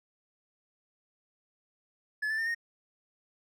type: tone with pitch steps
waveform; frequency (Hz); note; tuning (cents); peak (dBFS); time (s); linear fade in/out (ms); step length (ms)
triangle; 1716 / 1761.2 / 1807.6 / 1855.2; A6 / A6 / A6 / A#6; -44 / +1 / +46 / -9; -27; 2.22-2.548; 10; 82
effects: none